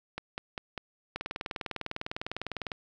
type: two click trains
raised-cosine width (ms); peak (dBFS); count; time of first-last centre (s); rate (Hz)
0.3; -19 / -18; 4 / 32; 0.18-0.778 / 1.16-2.718; 5.02 / 19.9
effects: none